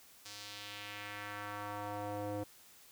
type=tone with band-pass filter sweep; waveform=square; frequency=103.1 Hz; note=G#2; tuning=12 cents flat; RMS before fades=-43 dBFS; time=0.25-2.44 s; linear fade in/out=10 ms; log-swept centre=5500 to 460 Hz; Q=1.5; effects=white hiss -60 dBFS RMS until 2.91 s